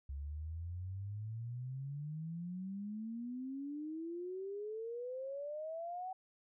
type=exponential sweep; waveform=sine; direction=up; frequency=68 to 760 Hz; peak=-40 dBFS; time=0.09-6.13 s; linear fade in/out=5 ms; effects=none